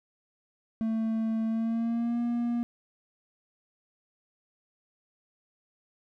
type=tone with pitch glide; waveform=triangle; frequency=223 to 237.6 Hz; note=A3 to A#3; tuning=+23 to +33 cents; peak=-24 dBFS; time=0.81-2.63 s; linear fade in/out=0 ms; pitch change=+110 cents; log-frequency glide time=1.47-2.2 s; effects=none